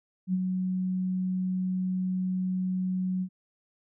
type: tone with ADSR envelope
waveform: sine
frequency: 185 Hz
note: F#3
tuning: in tune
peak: -22 dBFS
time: 0.27-3.29 s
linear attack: 64 ms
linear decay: 39 ms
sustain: -4 dB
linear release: 72 ms
effects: none